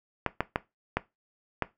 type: clicks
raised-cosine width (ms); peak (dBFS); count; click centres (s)
0.5; -10; 5; 0.263 / 0.406 / 0.559 / 0.97 / 1.623
effects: noise-tail reverb RT60 0.2 s tail -17 dB re dry